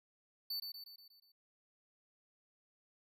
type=tone with echo; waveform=square; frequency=4500 Hz; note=C#8; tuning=25 cents sharp; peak=-38 dBFS; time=0.5-0.6 s; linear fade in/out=5 ms; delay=120 ms; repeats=6; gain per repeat=-5 dB; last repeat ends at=1.32 s; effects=none